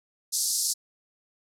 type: band-pass noise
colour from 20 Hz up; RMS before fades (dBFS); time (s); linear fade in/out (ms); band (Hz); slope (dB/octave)
pink; -27; 0.32-0.74; 20; 4600 to 12000; 48
effects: none